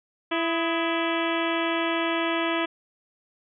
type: harmonic tone with a mistuned harmonic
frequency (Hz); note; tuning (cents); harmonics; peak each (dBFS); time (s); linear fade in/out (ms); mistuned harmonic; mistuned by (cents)
332.6; E4; +16; 1 / 2 / 3 / 4 / 5 / 6 / 7 / 8 / 9 / 10; -27 / -30 / -32 / -33 / -34 / -35 / -35 / -36 / -37 / -37; 0.31-2.66; 10; 4; -75
effects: none